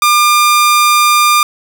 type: tone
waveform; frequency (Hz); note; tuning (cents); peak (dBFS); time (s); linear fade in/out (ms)
sawtooth; 1200; D6; +37; -3; 0.02-1.43; 2
effects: none